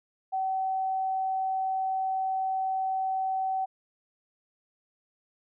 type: tone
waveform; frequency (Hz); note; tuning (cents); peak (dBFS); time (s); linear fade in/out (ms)
sine; 762; G5; -49; -26; 0.32-3.66; 20
effects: none